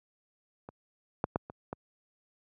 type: clicks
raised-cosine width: 1 ms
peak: -29 / -13 / -14 / -28 / -22 dBFS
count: 5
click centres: 0.689 / 1.241 / 1.359 / 1.499 / 1.729 s
effects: high-pass 80 Hz 12 dB/octave